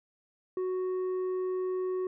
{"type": "tone with tanh clipping", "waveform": "sine", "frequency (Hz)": 370, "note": "F#4", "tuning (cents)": 0, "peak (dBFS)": -30, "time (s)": [0.57, 2.07], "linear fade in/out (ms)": 2, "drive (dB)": 5, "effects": []}